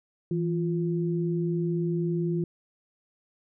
sine tone pair together, 165.37 / 349.2 Hz, E3 / F4, +6 / 0 cents, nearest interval octave + minor second, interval 1294 cents, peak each -26 / -29 dBFS, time 0.31-2.44 s, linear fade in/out 2 ms, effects none

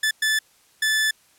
sawtooth tone bursts at uneven times, 1745 Hz, A6, 15 cents flat, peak -15 dBFS, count 3, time 0.03-0.11 / 0.22-0.39 / 0.82-1.11 s, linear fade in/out 5 ms, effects white hiss -58 dBFS RMS until 1.38 s + low-pass 12000 Hz 12 dB/octave

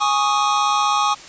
square chord, Ab suspended fourth, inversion none, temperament equal, 830.6 / 1108.7 / 1244.5 Hz, Ab5 / Db6 / Eb6, 0 / 0 / 0 cents, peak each -21 dBFS, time 0-1.15 s, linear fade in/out 20 ms, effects white hiss -39 dBFS RMS until 1.28 s + resampled to 16000 Hz

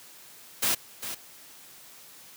white noise with echo, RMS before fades -25 dBFS, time 0.62-0.75 s, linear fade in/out 10 ms, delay 400 ms, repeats 1, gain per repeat -10 dB, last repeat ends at 1.15 s, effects white hiss -50 dBFS RMS until 2.36 s + high-pass 100 Hz 12 dB/octave

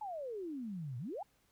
sine exponential two-way sweep, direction down then up, 878 to 115.3 to 878 Hz, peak -39 dBFS, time 0.01-1.23 s, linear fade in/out 5 ms, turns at 0.98 s, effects pink hiss -73 dBFS RMS until 1.51 s

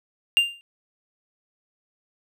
triangle tone with exponential decay, 2794 Hz, F7, in tune, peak -10 dBFS, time 0.37-0.61 s, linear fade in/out 0 ms, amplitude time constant 51 ms, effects none

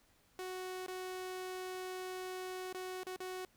sawtooth tone with dropouts, 370 Hz, F#4, in tune, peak -37 dBFS, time 0.39-3.45 s, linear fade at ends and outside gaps 1 ms, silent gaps 0.863-0.882 / 2.727-2.746 / 3.033-3.067 / 3.162-3.203 s, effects pink hiss -70 dBFS RMS until 3.56 s

